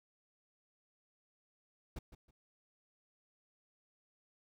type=noise with echo; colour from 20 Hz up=brown; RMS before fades=-42 dBFS; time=1.96-1.99 s; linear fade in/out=5 ms; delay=160 ms; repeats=2; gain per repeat=-12 dB; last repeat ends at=2.31 s; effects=none